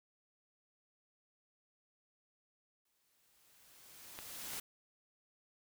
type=noise with exponential growth; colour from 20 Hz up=white; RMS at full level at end=-42 dBFS; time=2.85-4.6 s; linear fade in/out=5 ms; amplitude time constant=380 ms
type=clicks; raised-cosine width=0.3 ms; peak=-29 / -29 dBFS; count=2; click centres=4.189 / 4.534 s
effects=none